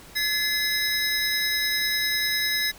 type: tone cluster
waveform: square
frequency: 1710 / 2058 / 3865 / 5140 Hz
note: A6 / C7 / B7 / E8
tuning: -50 / -29 / -38 / -45 cents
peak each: -29 dBFS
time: 0.15-2.72 s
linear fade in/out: 20 ms
effects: pink hiss -47 dBFS RMS until 2.78 s